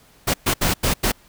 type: noise bursts at uneven times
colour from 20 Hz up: pink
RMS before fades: -19 dBFS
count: 5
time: 0.27-0.34 / 0.46-0.54 / 0.61-0.74 / 0.83-0.94 / 1.03-1.12 s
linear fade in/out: 10 ms
effects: pink hiss -53 dBFS RMS until 1.28 s